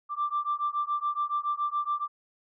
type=beating tone pair; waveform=sine; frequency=1174.7 / 1181.8 Hz; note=D6 / D6; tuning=0 / +10 cents; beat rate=7.1 Hz; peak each=-29 dBFS; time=0.09-2.08 s; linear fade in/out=50 ms; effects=tanh soft clip ceiling -20 dBFS